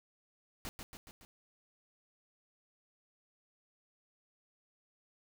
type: noise with echo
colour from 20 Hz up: pink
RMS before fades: -42 dBFS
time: 0.65-0.69 s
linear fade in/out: 0 ms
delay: 140 ms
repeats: 4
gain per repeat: -4 dB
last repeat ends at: 1.25 s
effects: none